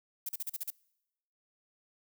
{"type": "noise bursts", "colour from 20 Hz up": "violet", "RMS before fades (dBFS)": -36, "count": 7, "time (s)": [0.26, 0.704], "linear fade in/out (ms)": 5, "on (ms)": 30, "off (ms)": 39, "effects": ["noise-tail reverb RT60 0.9 s tail -25 dB re dry"]}